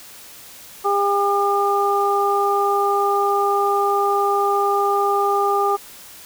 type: harmonic tone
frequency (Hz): 402.2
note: G4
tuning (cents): +44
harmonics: 1 / 2 / 3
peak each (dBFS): -20 / -20 / -20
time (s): 0.84-5.77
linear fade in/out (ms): 20
effects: white hiss -41 dBFS RMS until 6.25 s